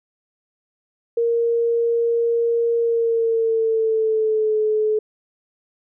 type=tone with pitch glide; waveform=sine; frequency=466.2 to 430 Hz; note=A#4 to A4; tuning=0 to -40 cents; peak=-16 dBFS; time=1.17-4.99 s; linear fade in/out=5 ms; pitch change=-140 cents; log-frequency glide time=2.78-4.57 s; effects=none